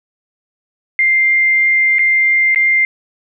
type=tone with dropouts; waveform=sine; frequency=2099 Hz; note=C7; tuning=5 cents sharp; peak=-9 dBFS; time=0.99-2.85 s; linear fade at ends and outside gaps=1 ms; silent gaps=1.985-1.992 / 2.547-2.559 s; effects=none